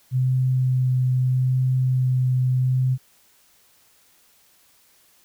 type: tone with vibrato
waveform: sine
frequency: 128.3 Hz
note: C3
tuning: 34 cents flat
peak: -17 dBFS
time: 0.11-2.98 s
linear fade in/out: 50 ms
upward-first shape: sine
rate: 0.78 Hz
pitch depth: 10 cents each way
effects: white hiss -58 dBFS RMS until 5.24 s